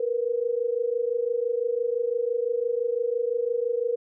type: tone pair together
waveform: sine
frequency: 463.6 / 489.5 Hz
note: A#4 / B4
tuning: -10 / -15 cents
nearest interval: minor second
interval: 95 cents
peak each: -26 dBFS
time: 0-3.96 s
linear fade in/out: 5 ms
effects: none